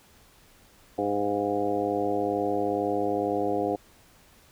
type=harmonic tone with a mistuned harmonic; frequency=102.2 Hz; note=G#2; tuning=27 cents flat; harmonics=1 / 2 / 3 / 4 / 5 / 6 / 7 / 8; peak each=-42 / -39 / -30 / -30 / -30 / -39 / -30 / -39 dBFS; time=0.98-3.76 s; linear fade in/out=5 ms; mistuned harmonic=6; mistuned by=+63 cents; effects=pink hiss -57 dBFS RMS until 4.51 s